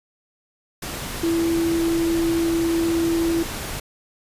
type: tone in noise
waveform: sine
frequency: 332.9 Hz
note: E4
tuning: 17 cents sharp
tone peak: -18 dBFS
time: 1.23-3.43 s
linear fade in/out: 5 ms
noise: pink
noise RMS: -30 dBFS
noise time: 0.82-3.8 s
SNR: +9 dB
effects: resampled to 32000 Hz